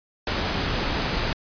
pink noise, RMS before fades -25 dBFS, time 0.27-1.33 s, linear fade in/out 2 ms, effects resampled to 11025 Hz

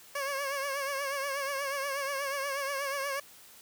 15% pulse tone with vibrato, 554.4 Hz, C#5, in tune, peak -25 dBFS, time 0.15-3.2 s, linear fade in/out 5 ms, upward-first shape triangle, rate 8.3 Hz, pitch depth 73 cents each way, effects white hiss -54 dBFS RMS until 3.61 s + high-pass 60 Hz 12 dB/octave

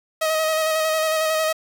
sawtooth tone with vibrato, 632 Hz, D#5, 27 cents sharp, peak -15 dBFS, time 0.21-1.53 s, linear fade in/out 10 ms, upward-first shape square, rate 11 Hz, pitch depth 19 cents each way, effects 7-bit

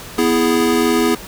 square chord, E major, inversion second, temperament equal, 246.9 / 329.6 / 415.3 Hz, B3 / E4 / G#4, 0 / 0 / 0 cents, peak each -18 dBFS, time 0.18-1.15 s, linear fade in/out 5 ms, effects pink hiss -34 dBFS RMS until 1.27 s

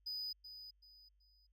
triangle tone with echo, 4978 Hz, D#8, in tune, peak -39 dBFS, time 0.06-0.33 s, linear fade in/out 10 ms, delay 380 ms, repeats 3, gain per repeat -10 dB, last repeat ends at 1.47 s, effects added 50 Hz sine -70 dBFS peak until 1.52 s

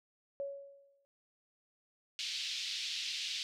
sine tone with exponential decay, 558 Hz, C#5, 11 cents sharp, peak -34 dBFS, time 0.4-1.05 s, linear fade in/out 0 ms, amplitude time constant 140 ms
white band-pass noise, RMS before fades -39 dBFS, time 2.19-3.43 s, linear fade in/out 0 ms, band 2700 to 4700 Hz, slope 24 dB/octave
effects none

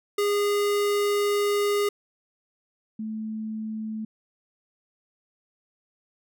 square / sine tone pair in turn, 409.4 / 218.3 Hz, G#4 / A3, -25 / -13 cents, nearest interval major seventh, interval 1088 cents, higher first, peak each -22 / -29 dBFS, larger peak first, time 0.18-1.89 / 2.99-4.05 s, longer first, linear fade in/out 5 ms, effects none

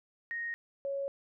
sine tone pair in turn, 1864.7 / 554.4 Hz, A#6 / C#5, 0 / 0 cents, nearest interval octave + major sixth, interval 2100 cents, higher first, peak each -34 / -32 dBFS, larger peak second, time 0.31-0.54 / 0.85-1.08 s, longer neither, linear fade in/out 0 ms, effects none

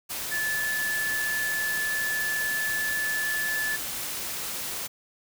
sine tone in noise, 1735 Hz, A6, 25 cents flat, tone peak -26 dBFS, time 0.31-3.77 s, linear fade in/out 20 ms, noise white, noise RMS -33 dBFS, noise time 0.09-4.88 s, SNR +4 dB, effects none

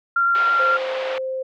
sine tone with vibrato, 1381 Hz, F6, 20 cents flat, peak -15 dBFS, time 0.16-0.77 s, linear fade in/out 5 ms, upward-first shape triangle, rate 9.1 Hz, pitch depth 9 cents each way
pink band-pass noise, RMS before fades -31 dBFS, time 0.35-1.18 s, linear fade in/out 0 ms, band 500 to 3500 Hz, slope 24 dB/octave
sine tone, 523.3 Hz, C5, in tune, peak -23 dBFS, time 0.59-1.43 s, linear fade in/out 10 ms
effects none

